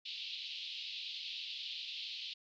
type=band-pass noise; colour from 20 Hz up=white; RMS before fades=-44 dBFS; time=0.05-2.34 s; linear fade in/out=10 ms; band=2700 to 4300 Hz; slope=48 dB/octave; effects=none